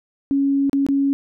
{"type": "tone with dropouts", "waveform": "sine", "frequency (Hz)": 277.2, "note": "C#4", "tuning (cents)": 0, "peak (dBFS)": -15, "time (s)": [0.31, 1.13], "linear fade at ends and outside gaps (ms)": 0, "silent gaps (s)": [[0.696, 0.731], [0.865, 0.887]], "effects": []}